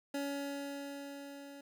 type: tone with level ramp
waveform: 25% pulse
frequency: 281.3 Hz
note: C#4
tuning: 26 cents sharp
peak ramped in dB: -31 to -45 dBFS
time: 0.14-1.61 s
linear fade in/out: 5 ms
effects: none

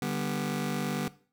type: chord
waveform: sawtooth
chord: G major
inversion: second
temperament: just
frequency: 147 / 196 / 245 Hz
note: D3 / G3 / B3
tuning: +2 / 0 / -14 cents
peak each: -30 dBFS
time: 0.02-1.08 s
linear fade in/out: 2 ms
effects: noise-tail reverb RT60 0.4 s tail -17 dB re dry

